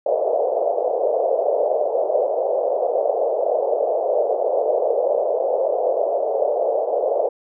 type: band-pass noise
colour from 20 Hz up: white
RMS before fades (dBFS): -20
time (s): 0.06-7.29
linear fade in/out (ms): 5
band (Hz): 460 to 660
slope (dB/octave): 48
effects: none